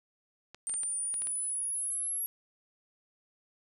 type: clicks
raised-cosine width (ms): 0.2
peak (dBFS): -29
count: 7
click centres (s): 0.546 / 0.696 / 0.74 / 0.834 / 1.141 / 1.22 / 1.271
type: linear sweep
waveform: sine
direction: up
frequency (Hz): 8870 to 11320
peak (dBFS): -31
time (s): 0.67-2.26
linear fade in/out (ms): 0
effects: none